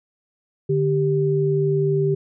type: tone pair together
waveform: sine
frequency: 147.98 / 392 Hz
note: D3 / G4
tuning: +13 / 0 cents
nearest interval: octave + perfect fourth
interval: 1687 cents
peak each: -20 / -19 dBFS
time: 0.69-2.15 s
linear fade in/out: 10 ms
effects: none